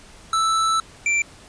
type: tone pair in turn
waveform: square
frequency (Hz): 1318.5 / 2349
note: E6 / D7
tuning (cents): 0 / 0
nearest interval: minor seventh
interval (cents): 1000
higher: second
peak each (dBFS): -18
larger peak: neither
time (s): 0.33-0.8 / 1.06-1.22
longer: first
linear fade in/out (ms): 2
effects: pink hiss -46 dBFS RMS until 1.48 s + resampled to 22050 Hz